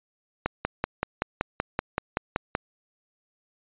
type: click train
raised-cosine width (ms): 0.5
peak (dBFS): -9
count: 12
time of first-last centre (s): 0.46-2.551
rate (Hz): 5.26
effects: resampled to 8000 Hz